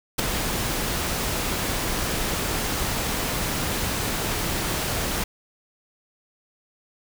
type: noise with ADSR envelope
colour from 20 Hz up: pink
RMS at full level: -18 dBFS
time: 0.18-5.24 s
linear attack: 14 ms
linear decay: 6 ms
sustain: -8 dB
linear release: 5 ms
effects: none